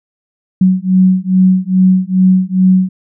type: beating tone pair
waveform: sine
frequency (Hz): 185 / 187.4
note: F#3 / F#3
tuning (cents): 0 / +22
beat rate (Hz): 2.4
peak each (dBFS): -10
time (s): 0.61-2.89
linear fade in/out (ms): 5
effects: none